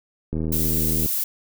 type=click train; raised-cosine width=3 ms; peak=-14 dBFS; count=59; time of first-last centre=0.33-1.06 s; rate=79.5 Hz
type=noise; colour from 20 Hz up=violet; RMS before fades=-24 dBFS; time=0.52-1.24 s; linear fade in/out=5 ms
effects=none